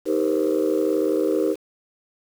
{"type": "chord", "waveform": "sine", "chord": "C minor seventh", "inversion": "first", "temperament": "just", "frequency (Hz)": [314, 392.4, 470.9, 523.3], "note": ["Eb4", "G4", "Bb4", "C5"], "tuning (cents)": [16, 2, 18, 0], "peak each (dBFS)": [-22, -22, -23, -25], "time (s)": [0.05, 1.56], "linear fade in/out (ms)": 50, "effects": ["tanh soft clip ceiling -12 dBFS", "7-bit"]}